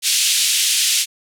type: band-pass noise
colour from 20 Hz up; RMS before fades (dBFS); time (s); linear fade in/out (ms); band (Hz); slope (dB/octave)
pink; -17; 0.02-1.06; 50; 2800 to 11000; 24
effects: none

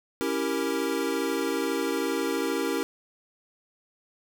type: chord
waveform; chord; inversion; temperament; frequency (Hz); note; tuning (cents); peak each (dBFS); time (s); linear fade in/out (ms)
square; C# diminished seventh; none; equal; 277.2 / 329.6 / 392 / 466.2; C#4 / E4 / G4 / Bb4; 0 / 0 / 0 / 0; -32; 0.21-2.83; 0
effects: none

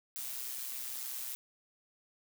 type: noise with amplitude modulation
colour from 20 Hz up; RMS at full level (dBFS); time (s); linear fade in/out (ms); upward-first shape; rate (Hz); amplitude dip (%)
blue; -38; 0.16-1.35; 0; sine; 127; 55
effects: none

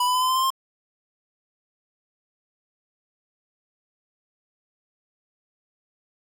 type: tone with pitch steps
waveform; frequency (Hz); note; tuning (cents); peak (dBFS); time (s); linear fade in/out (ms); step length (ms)
square; 987.8 / 999.3 / 1010.9 / 1022.6 / 1034.5 / 1046.5 / 1058.7; B5 / B5 / B5 / C6 / C6 / C6 / C6; 0 / +20 / +40 / -40 / -20 / 0 / +20; -20; 0-0.504; 5; 72
effects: none

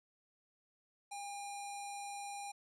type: tone with low-pass filter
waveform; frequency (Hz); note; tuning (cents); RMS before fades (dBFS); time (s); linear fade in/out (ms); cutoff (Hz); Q
square; 807; G#5; -50; -45; 1.11-2.52; 10; 8700; 3.4
effects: none

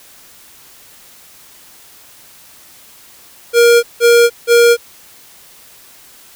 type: tone bursts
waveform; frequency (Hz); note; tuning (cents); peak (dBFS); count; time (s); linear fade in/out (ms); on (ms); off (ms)
square; 471.8; A#4; +21; -6; 3; 3.53-4.77; 50; 300; 170
effects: white hiss -42 dBFS RMS until 6.35 s

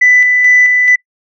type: tone with tremolo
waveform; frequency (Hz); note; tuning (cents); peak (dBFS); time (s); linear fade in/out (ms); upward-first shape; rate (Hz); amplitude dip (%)
sine; 1991; B6; +14; -3; 0.01-0.96; 10; square; 2.3; 35
effects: noise-tail reverb RT60 0.1 s tail -24 dB re dry + tanh soft clip ceiling 0 dBFS

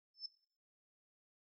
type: tone with exponential growth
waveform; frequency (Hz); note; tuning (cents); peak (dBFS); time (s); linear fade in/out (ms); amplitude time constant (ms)
sine; 5274; E8; 0; -38; 0.14-0.26; 5; 25
effects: noise-tail reverb RT60 0.5 s tail -17 dB re dry

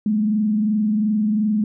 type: tone with frequency modulation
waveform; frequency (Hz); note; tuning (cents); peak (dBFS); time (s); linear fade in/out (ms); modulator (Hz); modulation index
sine; 212.6; G#3; +41; -16; 0.06-1.64; 2; 22.8; 0.46
effects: none

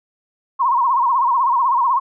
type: tone with vibrato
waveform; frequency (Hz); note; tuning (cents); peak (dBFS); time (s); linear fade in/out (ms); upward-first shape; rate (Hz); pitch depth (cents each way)
sine; 1011; B5; +40; -13; 0.59-2; 20; sine; 16; 140
effects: none

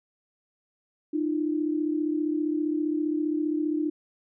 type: tone pair together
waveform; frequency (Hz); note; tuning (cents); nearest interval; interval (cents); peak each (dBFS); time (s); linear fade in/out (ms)
sine; 303.8 / 338.9; D#4 / E4; -41 / +48; major second; 189; -25 / -30; 1.13-3.9; 10
effects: none

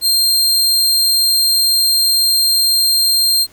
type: tone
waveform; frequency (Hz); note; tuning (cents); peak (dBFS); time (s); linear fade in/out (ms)
sawtooth; 4186; C8; 0; -8; 0.01-3.47; 50
effects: pink hiss -47 dBFS RMS until 3.52 s

